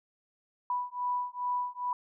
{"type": "beating tone pair", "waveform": "sine", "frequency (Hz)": [985, 987.4], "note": ["B5", "B5"], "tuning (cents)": [-5, -1], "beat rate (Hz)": 2.4, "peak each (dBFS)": [-33, -33], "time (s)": [0.7, 1.93], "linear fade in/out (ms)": 2, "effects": []}